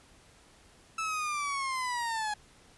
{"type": "linear sweep", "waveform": "30% pulse", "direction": "down", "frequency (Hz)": [1318.5, 830.6], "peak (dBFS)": -28, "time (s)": [0.98, 2.34], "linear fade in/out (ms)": 5, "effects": ["pink hiss -59 dBFS RMS until 2.77 s", "resampled to 24000 Hz"]}